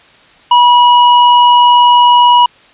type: tone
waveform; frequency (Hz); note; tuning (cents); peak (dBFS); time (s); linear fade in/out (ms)
square; 971; B5; -30; -4; 0.51-2.46; 5
effects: white hiss -43 dBFS RMS until 2.73 s + resampled to 8000 Hz